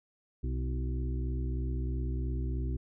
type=harmonic tone with a mistuned harmonic; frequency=63.1 Hz; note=B1; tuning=38 cents sharp; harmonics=1 / 2 / 4 / 5 / 6; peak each=-31 / -37 / -43 / -45 / -47 dBFS; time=0.43-2.77 s; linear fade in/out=10 ms; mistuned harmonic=5; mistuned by=+38 cents; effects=none